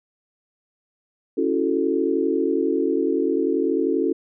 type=chord; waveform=sine; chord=F# minor seventh; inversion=second; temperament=equal; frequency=277.2 / 329.6 / 370 / 440 Hz; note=C#4 / E4 / F#4 / A4; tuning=0 / 0 / 0 / 0 cents; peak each=-24 dBFS; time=1.37-4.13 s; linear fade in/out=10 ms; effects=none

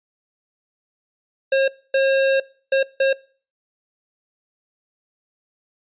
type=tone bursts at uneven times; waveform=square; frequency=539 Hz; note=C#5; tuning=49 cents flat; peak=-15 dBFS; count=4; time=1.52-1.68 / 1.94-2.4 / 2.72-2.83 / 3-3.13 s; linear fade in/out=5 ms; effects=noise-tail reverb RT60 0.4 s tail -22 dB re dry + resampled to 8000 Hz

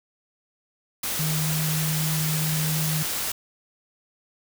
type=tone in noise; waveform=sine; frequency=155.8 Hz; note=D#3; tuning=3 cents sharp; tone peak=-24 dBFS; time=1.19-3.03 s; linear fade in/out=5 ms; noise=white; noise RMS=-28 dBFS; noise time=1.03-3.32 s; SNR=+1 dB; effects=none

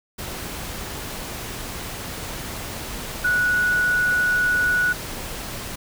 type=tone in noise; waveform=sine; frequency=1469 Hz; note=F#6; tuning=13 cents flat; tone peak=-17 dBFS; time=3.24-4.93 s; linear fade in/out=10 ms; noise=pink; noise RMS=-32 dBFS; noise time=0.18-5.76 s; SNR=+12 dB; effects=none

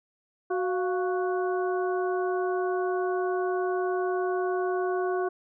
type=harmonic tone with a mistuned harmonic; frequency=370 Hz; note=F#4; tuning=in tune; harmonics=1 / 2 / 3 / 4; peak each=-26 / -32 / -36 / -38 dBFS; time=0.5-5.29 s; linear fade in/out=10 ms; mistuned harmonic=2; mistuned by=-88 cents; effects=none

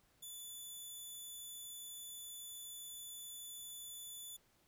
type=tone; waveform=10% pulse; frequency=3481 Hz; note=A7; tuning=19 cents flat; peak=-40 dBFS; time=0.22-4.37 s; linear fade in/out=10 ms; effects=pink hiss -73 dBFS RMS until 4.67 s

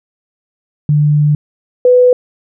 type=tone pair in turn; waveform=sine; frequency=148.5 / 497.6 Hz; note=D3 / B4; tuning=+20 / +13 cents; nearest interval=octave + major sixth; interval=2093 cents; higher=second; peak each=-7 / -4 dBFS; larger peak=second; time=0.89-1.35 / 1.85-2.13 s; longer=first; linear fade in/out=2 ms; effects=none

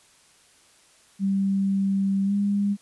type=tone with pitch glide; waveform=sine; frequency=195.4 to 201.9 Hz; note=G3 to G#3; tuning=-5 to -49 cents; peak=-20 dBFS; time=1.19-2.77 s; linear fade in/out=50 ms; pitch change=+56 cents; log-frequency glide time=2.25-2.33 s; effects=white hiss -57 dBFS RMS until 2.81 s + resampled to 24000 Hz

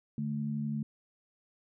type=tone pair together; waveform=sine; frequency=146.4 / 218.3 Hz; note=D3 / A3; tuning=-5 / -13 cents; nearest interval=perfect fifth; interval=692 cents; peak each=-35 / -33 dBFS; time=0.18-0.83 s; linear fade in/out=2 ms; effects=none

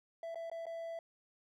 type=tone with dropouts; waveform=triangle; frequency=664 Hz; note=E5; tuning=12 cents sharp; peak=-38 dBFS; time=0.23-0.99 s; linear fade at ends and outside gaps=2 ms; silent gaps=0.346-0.356 / 0.499-0.515 / 0.656-0.666 s; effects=none

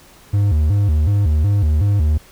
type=tone with vibrato; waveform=triangle; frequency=88 Hz; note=F2; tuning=14 cents sharp; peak=-10 dBFS; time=0.33-2.18 s; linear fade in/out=10 ms; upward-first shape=square; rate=2.7 Hz; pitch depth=250 cents each way; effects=pink hiss -46 dBFS RMS until 2.31 s

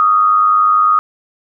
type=tone with amplitude modulation; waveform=sine; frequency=1244.5 Hz; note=D#6; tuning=in tune; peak=-5 dBFS; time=0-0.99 s; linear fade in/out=0 ms; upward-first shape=sine; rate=100 Hz; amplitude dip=65%; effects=none

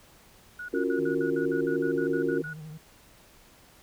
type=tone bursts; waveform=sine; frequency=1459 Hz; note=F#6; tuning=25 cents flat; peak=-35 dBFS; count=13; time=0.59-2.534 s; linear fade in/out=5 ms; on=96 ms; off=58 ms
type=chord; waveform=sine; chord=Gb major seventh; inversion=second; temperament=just; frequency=277.5 / 346.9 / 370 / 462.5 Hz; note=Db4 / F4 / Gb4 / Bb4; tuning=+2 / -12 / 0 / -14 cents; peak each=-30 dBFS; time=0.73-2.42 s; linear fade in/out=10 ms
type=tone with vibrato; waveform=triangle; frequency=155.56 Hz; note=D#3; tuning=in tune; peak=-37 dBFS; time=0.98-2.78 s; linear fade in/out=10 ms; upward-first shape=sine; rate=12 Hz; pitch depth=56 cents each way
effects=pink hiss -56 dBFS RMS until 3.82 s

